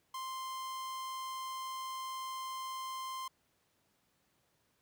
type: tone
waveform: 45% pulse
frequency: 1046.5 Hz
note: C6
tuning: in tune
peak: -39 dBFS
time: 0.14-3.28 s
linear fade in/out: 5 ms
effects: pink hiss -75 dBFS RMS until 4.81 s + high-pass 80 Hz 12 dB/octave